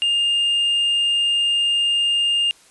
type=tone with hard clipping; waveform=triangle; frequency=2815 Hz; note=F7; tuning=13 cents sharp; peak=-15 dBFS; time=0.02-2.51 s; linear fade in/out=0 ms; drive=1 dB; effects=white hiss -51 dBFS RMS until 2.7 s + resampled to 24000 Hz